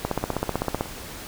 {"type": "two click trains", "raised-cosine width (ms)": 1, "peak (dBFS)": [-9, -23], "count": [13, 7], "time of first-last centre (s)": [[0.05, 0.809], [0.23, 0.858]], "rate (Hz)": [15.8, 9.56], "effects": ["pink hiss -38 dBFS RMS until 1.27 s"]}